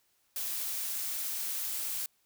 blue noise, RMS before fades -35 dBFS, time 0.36-2.06 s, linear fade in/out 2 ms, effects white hiss -72 dBFS RMS until 2.25 s

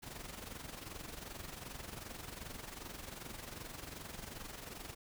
pink noise with amplitude modulation, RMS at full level -45 dBFS, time 0.02-4.95 s, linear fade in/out 20 ms, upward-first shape sine, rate 22.6 Hz, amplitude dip 65%, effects none

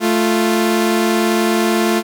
sawtooth tone pair together, 219.5 / 348.4 Hz, A3 / F4, -4 / -4 cents, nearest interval minor sixth, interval 800 cents, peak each -12 dBFS, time 0-2.03 s, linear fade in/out 50 ms, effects none

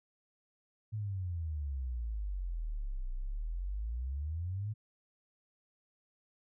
sine exponential two-way sweep, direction down then up, 110.5 to 30.05 to 110.5 Hz, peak -34 dBFS, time 0.92-4.74 s, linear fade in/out 20 ms, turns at 3.11 s, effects none

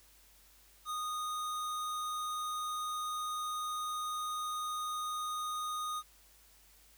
square tone, 1236 Hz, D#6, 12 cents flat, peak -36 dBFS, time 0.85-6.03 s, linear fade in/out 50 ms, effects added 50 Hz sine -66 dBFS peak until 6.97 s + white hiss -63 dBFS RMS until 6.97 s

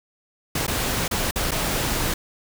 pink noise with dropouts, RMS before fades -24 dBFS, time 0.55-2.14 s, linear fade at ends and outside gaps 5 ms, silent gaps 0.667-0.678 / 1.08-1.111 / 1.311-1.358 / 1.51-1.516 s, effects none

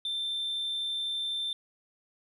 sine tone, 3564 Hz, A7, 22 cents sharp, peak -28 dBFS, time 0.05-1.53 s, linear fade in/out 2 ms, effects tanh soft clip ceiling -28 dBFS

